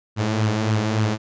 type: tone with flanger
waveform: sawtooth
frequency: 108.3 Hz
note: A2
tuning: 27 cents flat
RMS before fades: -21 dBFS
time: 0.16-1.18 s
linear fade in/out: 50 ms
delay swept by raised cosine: 0.65 to 5.95 ms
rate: 3.5 Hz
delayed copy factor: +0.5
effects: resampled to 16000 Hz